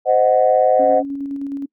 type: chord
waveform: sine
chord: C diminished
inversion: none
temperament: equal with one note detuned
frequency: 518.4 / 622.3 / 740 Hz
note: C5 / Eb5 / Gb5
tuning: -16 / 0 / 0 cents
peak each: -15 dBFS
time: 0.05-1.03 s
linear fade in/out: 50 ms
type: tone with tremolo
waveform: sine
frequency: 278.6 Hz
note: C#4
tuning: 9 cents sharp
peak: -21 dBFS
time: 0.79-1.66 s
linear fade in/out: 10 ms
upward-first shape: square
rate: 9.6 Hz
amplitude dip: 30%
effects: noise-tail reverb RT60 0.1 s tail -24 dB re dry + tanh soft clip ceiling -1 dBFS